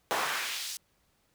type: noise with high-pass filter sweep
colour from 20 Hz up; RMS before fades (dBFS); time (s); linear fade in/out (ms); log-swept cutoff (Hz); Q
brown; -33; 0.11-0.77; 0; 700 to 5900; 1.2
effects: pink hiss -71 dBFS RMS until 1.34 s